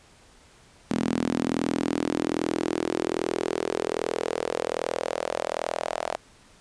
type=tone with high-pass filter sweep; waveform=sawtooth; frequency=41.24 Hz; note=E1; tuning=2 cents sharp; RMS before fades=-28 dBFS; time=0.9-6.17 s; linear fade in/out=10 ms; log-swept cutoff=230 to 660 Hz; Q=3.5; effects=pink hiss -55 dBFS RMS until 6.6 s + resampled to 22050 Hz